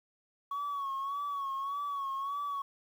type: tone with vibrato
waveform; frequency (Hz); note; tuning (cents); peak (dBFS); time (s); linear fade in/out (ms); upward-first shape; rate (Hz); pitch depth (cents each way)
sine; 1116; C#6; +11; -31; 0.51-2.62; 5; sine; 1.7; 56
effects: tanh soft clip ceiling -31 dBFS + 10-bit